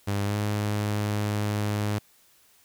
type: tone with pitch glide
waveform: sawtooth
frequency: 100.7 to 104.31 Hz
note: G2 to G#2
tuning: +47 to +8 cents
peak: -21 dBFS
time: 0.07-1.99 s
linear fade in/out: 10 ms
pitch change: +61 cents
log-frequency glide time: 0.24-0.36 s
effects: white hiss -60 dBFS RMS until 2.64 s

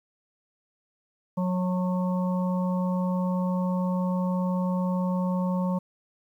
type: harmonic tone with a mistuned harmonic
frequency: 182.6 Hz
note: F#3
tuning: 23 cents flat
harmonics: 1 / 3 / 5 / 6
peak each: -24 / -33 / -36 / -39 dBFS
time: 1.37-5.79 s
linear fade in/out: 10 ms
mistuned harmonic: 5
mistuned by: -16 cents
effects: 10-bit

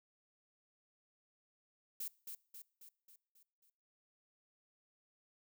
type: noise with echo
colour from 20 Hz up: violet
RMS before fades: -42 dBFS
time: 2-2.08 s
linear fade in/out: 5 ms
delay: 270 ms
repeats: 6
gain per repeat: -5 dB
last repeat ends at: 3.7 s
effects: noise-tail reverb RT60 0.6 s tail -23 dB re dry

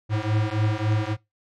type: beating tone pair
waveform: square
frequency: 105.6 / 109.2 Hz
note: G#2 / A2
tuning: +29 / -13 cents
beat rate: 3.6 Hz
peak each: -25 dBFS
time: 0.09-1.17 s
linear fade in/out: 50 ms
effects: noise-tail reverb RT60 0.2 s tail -22 dB re dry + low-pass 4000 Hz 12 dB/octave

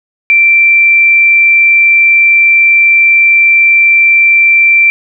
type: tone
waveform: sine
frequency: 2349 Hz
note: D7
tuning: in tune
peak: -3 dBFS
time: 0.3-4.9 s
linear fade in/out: 0 ms
effects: none

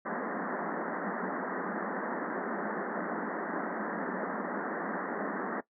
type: band-pass noise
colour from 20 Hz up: pink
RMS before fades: -35 dBFS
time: 0.05-5.61 s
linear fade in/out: 10 ms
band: 180 to 1900 Hz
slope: 96 dB/octave
effects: noise-tail reverb RT60 0.1 s tail -18 dB re dry

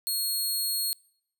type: tone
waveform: 15% pulse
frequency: 4300 Hz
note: C8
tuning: 47 cents sharp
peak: -20 dBFS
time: 0.07-0.93 s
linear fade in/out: 0 ms
effects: noise-tail reverb RT60 0.7 s tail -26 dB re dry

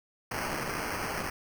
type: noise with sample-and-hold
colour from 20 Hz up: white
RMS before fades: -34 dBFS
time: 0.31-1.3 s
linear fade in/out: 5 ms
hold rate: 3675 Hz
effects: none

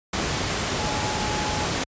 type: tone in noise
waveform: sine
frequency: 846 Hz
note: G#5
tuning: 32 cents sharp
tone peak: -30 dBFS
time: 0.79-1.66 s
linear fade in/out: 5 ms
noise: pink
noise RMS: -25 dBFS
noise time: 0.13-1.84 s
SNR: -8 dB
effects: high-pass 60 Hz 12 dB/octave + resampled to 16000 Hz

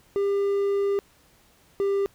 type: tone pair in turn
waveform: triangle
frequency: 399.6 / 396.8 Hz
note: G4 / G4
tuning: +33 / +21 cents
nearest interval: unison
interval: 12 cents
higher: first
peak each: -19 dBFS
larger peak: neither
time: 0.16-0.99 / 1.8-2.06 s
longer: first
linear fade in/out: 0 ms
effects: pink hiss -59 dBFS RMS until 2.14 s

